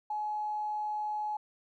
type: tone with tanh clipping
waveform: triangle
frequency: 846 Hz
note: G#5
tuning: 32 cents sharp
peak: -31 dBFS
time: 0.1-1.37 s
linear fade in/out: 5 ms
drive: 3 dB
effects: none